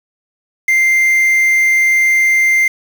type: tone with quantisation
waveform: triangle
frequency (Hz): 2093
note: C7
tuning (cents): 0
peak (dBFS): -7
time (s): 0.68-2.68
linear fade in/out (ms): 5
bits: 5
effects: none